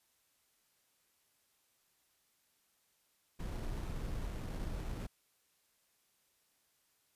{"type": "noise with sample-and-hold", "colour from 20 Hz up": "brown", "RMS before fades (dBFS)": -40, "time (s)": [3.39, 5.07], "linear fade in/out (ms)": 10, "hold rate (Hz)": 4900, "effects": ["white hiss -75 dBFS RMS until 7.15 s", "resampled to 32000 Hz"]}